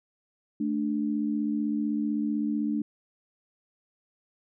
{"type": "tone pair together", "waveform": "sine", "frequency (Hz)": [218.6, 294.4], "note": ["A3", "D4"], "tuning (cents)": [-11, 4], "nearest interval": "perfect fourth", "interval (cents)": 515, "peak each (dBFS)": -28, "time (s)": [0.6, 2.82], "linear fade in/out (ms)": 5, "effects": []}